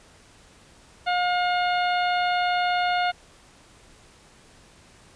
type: harmonic tone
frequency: 715 Hz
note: F5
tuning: 41 cents sharp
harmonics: 1 / 2 / 3 / 4 / 5 / 6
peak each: -22 / -28 / -32 / -34 / -36 / -38 dBFS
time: 1.06-3.12 s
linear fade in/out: 20 ms
effects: pink hiss -53 dBFS RMS until 5.15 s + resampled to 22050 Hz